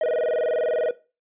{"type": "tone with vibrato", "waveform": "triangle", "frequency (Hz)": 554.4, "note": "C#5", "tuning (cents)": 0, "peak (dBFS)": -18, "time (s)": [0.01, 0.91], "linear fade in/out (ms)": 2, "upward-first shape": "square", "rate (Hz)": 20, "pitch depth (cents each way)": 220, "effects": ["noise-tail reverb RT60 0.3 s tail -17 dB re dry", "resampled to 8000 Hz"]}